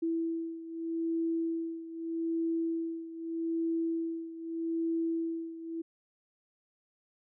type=beating tone pair; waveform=sine; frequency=329.6 / 330.41 Hz; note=E4 / E4; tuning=0 / +4 cents; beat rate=0.81 Hz; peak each=-32 / -36 dBFS; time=0.02-5.82 s; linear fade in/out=10 ms; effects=none